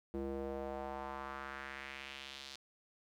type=tone with band-pass filter sweep; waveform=square; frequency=68.1 Hz; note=C#2; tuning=30 cents flat; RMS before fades=-44 dBFS; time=0.14-2.56 s; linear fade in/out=0 ms; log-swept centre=350 to 4400 Hz; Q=2.1; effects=12-bit